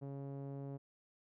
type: tone with low-pass filter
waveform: sawtooth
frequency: 138.59 Hz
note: C#3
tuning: in tune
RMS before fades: -45 dBFS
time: 0.01-0.78 s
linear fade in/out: 20 ms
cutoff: 560 Hz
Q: 1.1
effects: none